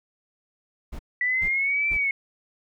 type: noise bursts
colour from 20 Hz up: brown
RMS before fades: -34 dBFS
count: 3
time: 0.92-1.976 s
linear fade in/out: 10 ms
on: 72 ms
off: 420 ms
type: linear two-way sweep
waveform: sine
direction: up then down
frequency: 1958 to 2349 to 2170 Hz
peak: -21 dBFS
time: 1.21-2.11 s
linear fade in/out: 2 ms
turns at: 1.9 s
effects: none